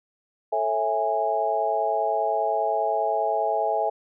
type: chord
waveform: sine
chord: A major seventh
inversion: none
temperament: just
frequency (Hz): 440 / 550 / 660 / 825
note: A4 / C#5 / E5 / G#5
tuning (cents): 0 / -14 / +2 / -12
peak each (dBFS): -29 / -31 / -25 / -25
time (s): 0.52-3.9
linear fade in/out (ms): 10
effects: none